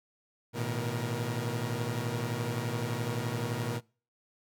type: tone cluster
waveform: sawtooth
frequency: 110.9 / 122.6 / 158.4 / 472.1 Hz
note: A2 / B2 / D#3 / A#4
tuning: +14 / -12 / +31 / +22 cents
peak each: -32 / -30 / -37 / -36 dBFS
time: 0.53-3.81 s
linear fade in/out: 50 ms
effects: noise-tail reverb RT60 0.4 s tail -26 dB re dry